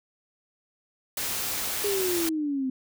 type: noise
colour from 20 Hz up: white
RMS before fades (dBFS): -30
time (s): 1.17-2.29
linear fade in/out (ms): 2
type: exponential sweep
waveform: sine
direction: down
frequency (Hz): 415.3 to 256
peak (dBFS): -25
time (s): 1.84-2.7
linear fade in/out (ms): 5
effects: none